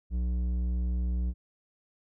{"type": "tone with low-pass filter", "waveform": "square", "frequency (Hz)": 60.9, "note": "B1", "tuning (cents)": -24, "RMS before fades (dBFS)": -29, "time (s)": [0.1, 1.34], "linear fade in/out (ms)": 50, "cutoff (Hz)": 190, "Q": 0.63, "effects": []}